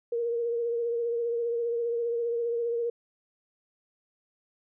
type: tone with vibrato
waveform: sine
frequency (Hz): 469.2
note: A#4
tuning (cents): +11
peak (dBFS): -26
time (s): 0.12-2.9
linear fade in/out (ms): 5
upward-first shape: triangle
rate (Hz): 15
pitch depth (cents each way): 34
effects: none